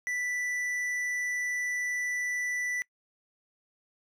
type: tone with tanh clipping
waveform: sine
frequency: 1975.5 Hz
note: B6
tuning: in tune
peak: -31 dBFS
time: 0.07-2.82 s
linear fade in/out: 0 ms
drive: 10 dB
effects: noise-tail reverb RT60 0.1 s tail -23 dB re dry